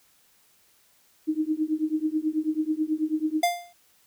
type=tone with tremolo; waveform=sine; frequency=311.1 Hz; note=D#4; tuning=in tune; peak=-19 dBFS; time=1.27-3.43 s; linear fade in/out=20 ms; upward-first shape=triangle; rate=9.2 Hz; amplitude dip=100%
type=tone with exponential decay; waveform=square; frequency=699 Hz; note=F5; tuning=1 cent sharp; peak=-17 dBFS; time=3.43-3.73 s; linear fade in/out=5 ms; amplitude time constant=65 ms
effects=white hiss -62 dBFS RMS until 4.06 s